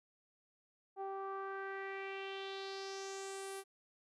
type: tone with low-pass filter sweep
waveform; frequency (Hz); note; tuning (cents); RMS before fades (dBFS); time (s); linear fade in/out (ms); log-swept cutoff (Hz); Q
sawtooth; 389.2; G4; -12; -44; 0.96-3.64; 50; 830 to 11000; 3.4
effects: none